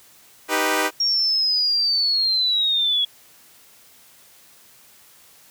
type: chord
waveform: 10% pulse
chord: Eb augmented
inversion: none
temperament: equal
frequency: 311.1 / 392 / 493.9 Hz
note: Eb4 / G4 / B4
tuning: 0 / 0 / 0 cents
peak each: -15 dBFS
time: 0.48-0.91 s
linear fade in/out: 50 ms
type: linear sweep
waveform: sine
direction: down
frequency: 5588 to 3338 Hz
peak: -17 dBFS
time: 1-3.05 s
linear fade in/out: 5 ms
effects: white hiss -51 dBFS RMS until 5.5 s + high-pass 60 Hz 12 dB/octave